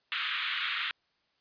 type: band-pass noise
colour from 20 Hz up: white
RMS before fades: -33 dBFS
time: 0.12-0.91 s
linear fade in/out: 0 ms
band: 1200 to 3600 Hz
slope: 48 dB/octave
effects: white hiss -73 dBFS RMS until 1.4 s + resampled to 11025 Hz